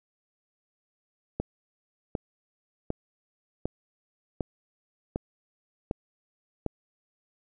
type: click train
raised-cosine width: 2 ms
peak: -15 dBFS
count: 8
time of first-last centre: 1.4-6.663 s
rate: 1.33 Hz
effects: none